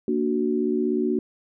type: chord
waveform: sine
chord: Bb augmented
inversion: none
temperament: equal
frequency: 233.1 / 293.7 / 370 Hz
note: Bb3 / D4 / F#4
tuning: 0 / 0 / 0 cents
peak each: -25 / -26 / -24 dBFS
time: 0.08-1.19 s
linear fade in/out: 2 ms
effects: none